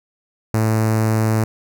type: tone with notch filter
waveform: sawtooth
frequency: 110 Hz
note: A2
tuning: in tune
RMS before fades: -17 dBFS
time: 0.54-1.44 s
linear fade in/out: 0 ms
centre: 3300 Hz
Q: 0.87
effects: none